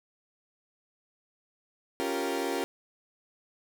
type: chord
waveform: 30% pulse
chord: G half-diminished seventh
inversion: second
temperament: equal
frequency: 277.2 / 349.2 / 392 / 466.2 Hz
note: Db4 / F4 / G4 / Bb4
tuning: 0 / 0 / 0 / 0 cents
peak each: -32 dBFS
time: 2-2.64 s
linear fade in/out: 0 ms
effects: none